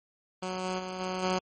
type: tone with level steps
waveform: 10% pulse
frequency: 185 Hz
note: F#3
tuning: in tune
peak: -24 / -22 / -27 / -23 / -18 dBFS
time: 0.42-1.39 s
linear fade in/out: 10 ms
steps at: 0.63 / 0.78 / 0.99 / 1.22 s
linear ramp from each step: 20 ms
effects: MP3 32 kbps